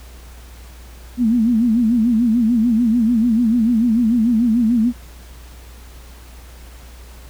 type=tone with vibrato; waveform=sine; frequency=231.2 Hz; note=A#3; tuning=14 cents flat; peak=-12 dBFS; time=1.17-4.93 s; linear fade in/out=50 ms; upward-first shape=sine; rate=6.8 Hz; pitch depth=120 cents each way; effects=added 60 Hz sine -37 dBFS peak until 7.29 s + pink hiss -45 dBFS RMS until 7.29 s